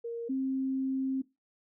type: tone pair in turn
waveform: sine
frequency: 466.2 / 265.3 Hz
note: A#4 / C4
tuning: 0 / +24 cents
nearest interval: minor seventh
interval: 976 cents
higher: first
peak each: -33 / -28 dBFS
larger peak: second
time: 0.04-0.29 / 0.29-1.22 s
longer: second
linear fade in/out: 10 ms
effects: noise-tail reverb RT60 0.2 s tail -17 dB re dry